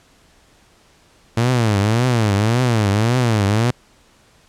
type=tone with vibrato; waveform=sawtooth; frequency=112.3 Hz; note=A2; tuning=36 cents sharp; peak=-10 dBFS; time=1.37-3.71 s; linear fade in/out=5 ms; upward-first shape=triangle; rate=1.8 Hz; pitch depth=250 cents each way; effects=pink hiss -53 dBFS RMS until 4.48 s + low-pass 9000 Hz 12 dB/octave